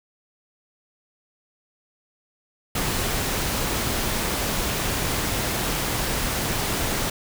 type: noise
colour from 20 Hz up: pink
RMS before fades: -25 dBFS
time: 2.75-7.1 s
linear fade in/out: 5 ms
effects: none